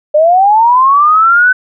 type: linear sweep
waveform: sine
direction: up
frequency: 587.3 to 1521 Hz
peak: -4 dBFS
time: 0.14-1.53 s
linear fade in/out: 10 ms
effects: none